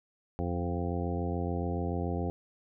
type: harmonic tone with a mistuned harmonic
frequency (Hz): 87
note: F2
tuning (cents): -6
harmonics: 1 / 2 / 3 / 4 / 5 / 6 / 8 / 9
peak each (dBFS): -33 / -36 / -38 / -39 / -40 / -41 / -42 / -43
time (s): 0.39-2.3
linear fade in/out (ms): 0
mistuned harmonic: 1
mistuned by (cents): -37
effects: none